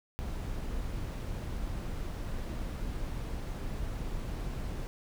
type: noise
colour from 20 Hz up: brown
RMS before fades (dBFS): -36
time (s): 0.19-4.87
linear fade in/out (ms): 0
effects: none